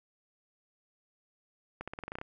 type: accelerating click train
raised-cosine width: 0.5 ms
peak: -24 dBFS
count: 10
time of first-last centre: 1.81-2.214 s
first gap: 66 ms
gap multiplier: 0.9
effects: none